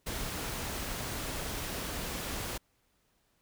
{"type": "noise", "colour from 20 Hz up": "pink", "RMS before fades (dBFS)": -37, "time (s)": [0.06, 2.58], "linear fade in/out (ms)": 10, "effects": ["pink hiss -73 dBFS RMS until 3.41 s"]}